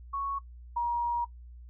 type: tone pair in turn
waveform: sine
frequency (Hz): 1108.7 / 950.6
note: C#6 / A#5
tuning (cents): 0 / +34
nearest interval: minor third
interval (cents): 266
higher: first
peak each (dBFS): -30 / -26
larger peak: second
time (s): 0.13-0.39 / 0.76-1.25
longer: second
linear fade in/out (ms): 10
effects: noise-tail reverb RT60 0.1 s tail -19 dB re dry + added 60 Hz sine -45 dBFS peak until 1.69 s